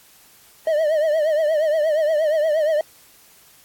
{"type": "tone with vibrato", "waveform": "triangle", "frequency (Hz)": 619, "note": "D#5", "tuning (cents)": -9, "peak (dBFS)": -14, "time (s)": [0.67, 2.81], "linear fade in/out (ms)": 2, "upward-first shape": "triangle", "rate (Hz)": 8.5, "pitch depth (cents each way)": 110, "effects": ["white hiss -51 dBFS RMS until 3.64 s", "AAC 64 kbps"]}